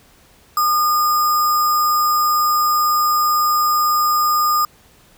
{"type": "tone with sample-and-hold", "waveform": "sine", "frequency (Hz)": 1218, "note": "D#6", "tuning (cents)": -37, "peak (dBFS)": -13, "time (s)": [0.57, 4.65], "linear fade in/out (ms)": 2, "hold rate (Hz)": 6300, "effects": ["pink hiss -51 dBFS RMS until 5.17 s"]}